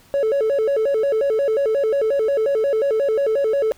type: tone with vibrato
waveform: triangle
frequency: 495.3 Hz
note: B4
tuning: 5 cents sharp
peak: -13 dBFS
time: 0.14-3.72 s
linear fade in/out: 0 ms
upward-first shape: square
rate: 5.6 Hz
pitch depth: 210 cents each way
effects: tanh soft clip ceiling -11 dBFS + pink hiss -52 dBFS RMS until 3.77 s